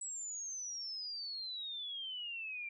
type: exponential sweep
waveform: sine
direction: down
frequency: 7902 to 2349 Hz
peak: -40 dBFS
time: 0.01-2.69 s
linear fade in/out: 5 ms
effects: none